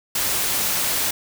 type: noise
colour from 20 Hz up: white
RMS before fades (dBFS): -22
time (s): 0.15-1.11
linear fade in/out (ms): 5
effects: none